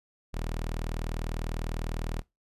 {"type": "tone", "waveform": "sawtooth", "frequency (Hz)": 40, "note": "D#1", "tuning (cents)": 49, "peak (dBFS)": -27, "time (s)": [0.33, 2.22], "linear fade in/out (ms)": 20, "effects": ["noise-tail reverb RT60 0.2 s tail -21 dB re dry", "resampled to 32000 Hz"]}